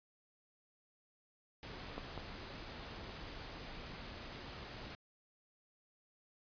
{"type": "noise", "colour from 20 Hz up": "pink", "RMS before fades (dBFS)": -48, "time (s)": [1.63, 4.95], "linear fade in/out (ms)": 0}
{"type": "clicks", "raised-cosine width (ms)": 1, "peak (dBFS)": -29, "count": 2, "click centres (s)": [1.98, 2.177]}
{"effects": ["resampled to 11025 Hz"]}